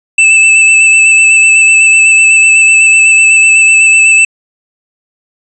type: tone with vibrato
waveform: square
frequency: 2637 Hz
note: E7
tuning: in tune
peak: -3 dBFS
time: 0.18-4.25 s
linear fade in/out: 5 ms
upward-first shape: square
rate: 8 Hz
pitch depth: 15 cents each way
effects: resampled to 22050 Hz